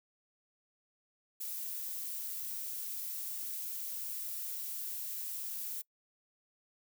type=noise; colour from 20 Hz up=violet; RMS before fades=-40 dBFS; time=1.4-5.82 s; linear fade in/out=10 ms; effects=noise-tail reverb RT60 0.1 s tail -24 dB re dry